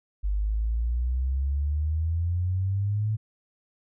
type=exponential sweep; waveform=sine; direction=up; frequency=49 to 110 Hz; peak=-23 dBFS; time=0.23-3.17 s; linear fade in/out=20 ms; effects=none

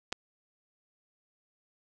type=clicks; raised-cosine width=0.2 ms; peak=-23 / -14 dBFS; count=2; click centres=0.122 / 0.126 s; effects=none

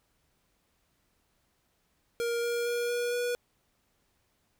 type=tone with pitch steps; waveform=square; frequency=469.9 / 473.7 / 477.6 / 481.4 / 485.3 Hz; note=A#4 / A#4 / A#4 / B4 / B4; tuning=+14 / +28 / +42 / -44 / -30 cents; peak=-29 dBFS; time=2.2-3.35 s; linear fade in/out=0 ms; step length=230 ms; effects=pink hiss -73 dBFS RMS until 4.59 s

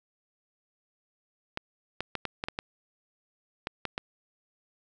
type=clicks; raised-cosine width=0.3 ms; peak=-15 dBFS; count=10; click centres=1.574 / 2.006 / 2.153 / 2.253 / 2.439 / 2.485 / 2.589 / 3.671 / 3.853 / 3.979 s; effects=none

